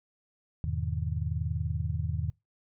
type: chord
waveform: sine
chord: E major seventh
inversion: none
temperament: just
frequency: 82.41 / 103.01 / 123.61 / 154.51 Hz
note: E2 / G#2 / B2 / D#3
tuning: 0 / -14 / +2 / -12 cents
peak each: -32 / -35 / -36 / -35 dBFS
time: 0.64-2.3 s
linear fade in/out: 0 ms
effects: noise-tail reverb RT60 0.2 s tail -23 dB re dry